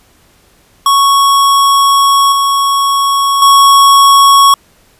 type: tone with level steps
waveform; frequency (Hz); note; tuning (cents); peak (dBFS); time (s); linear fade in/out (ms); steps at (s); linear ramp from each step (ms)
square; 1108.7; C#6; 0; -6 / -9 / -3; 0.86-4.54; 2; 2.32 / 3.42; 2
effects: pink hiss -48 dBFS RMS until 4.99 s + resampled to 32000 Hz